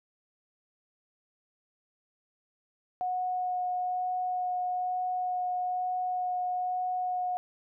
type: tone with vibrato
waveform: sine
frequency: 729 Hz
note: F#5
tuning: 26 cents flat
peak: -28 dBFS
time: 3.01-7.37 s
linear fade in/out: 0 ms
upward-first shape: sine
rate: 1.1 Hz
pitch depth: 8 cents each way
effects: none